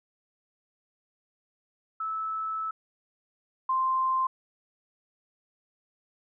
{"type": "tone pair in turn", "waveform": "sine", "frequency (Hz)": [1307, 1045.5], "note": ["E6", "C6"], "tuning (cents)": [-15, -2], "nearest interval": "major third", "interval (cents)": 387, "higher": "first", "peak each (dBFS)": [-29, -23], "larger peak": "second", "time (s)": [[2, 2.71], [3.69, 4.27]], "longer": "first", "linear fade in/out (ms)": 5, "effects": []}